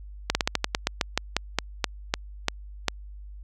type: slowing click train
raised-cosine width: 0.2 ms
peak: -4 dBFS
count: 16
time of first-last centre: 0.3-2.883 s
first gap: 50 ms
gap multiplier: 1.16
effects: added 50 Hz sine -39 dBFS peak until 3.43 s